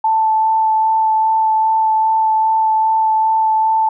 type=tone with vibrato; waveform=sine; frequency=880 Hz; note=A5; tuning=in tune; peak=-11 dBFS; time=0.04-3.89 s; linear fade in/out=5 ms; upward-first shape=sine; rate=2.5 Hz; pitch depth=10 cents each way; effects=none